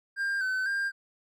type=tone with vibrato; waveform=triangle; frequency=1559 Hz; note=G6; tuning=10 cents flat; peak=-25 dBFS; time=0.16-0.92 s; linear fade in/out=50 ms; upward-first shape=square; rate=2 Hz; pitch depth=43 cents each way; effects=none